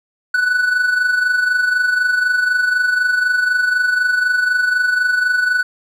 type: tone with amplitude modulation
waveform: triangle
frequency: 1486 Hz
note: F#6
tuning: 7 cents sharp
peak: -9 dBFS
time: 0.34-5.63 s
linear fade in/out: 5 ms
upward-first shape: sine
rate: 24 Hz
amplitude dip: 55%
effects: none